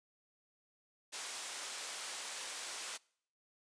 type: band-pass noise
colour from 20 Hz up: white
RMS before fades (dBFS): -44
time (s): 1.12-2.98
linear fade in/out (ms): 20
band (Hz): 490 to 9000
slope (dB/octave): 12
effects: noise-tail reverb RT60 0.6 s tail -25 dB re dry + resampled to 22050 Hz